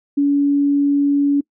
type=tone; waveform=sine; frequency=284.1 Hz; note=C#4; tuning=43 cents sharp; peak=-12 dBFS; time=0.17-1.41 s; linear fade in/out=10 ms; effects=noise-tail reverb RT60 0.1 s tail -24 dB re dry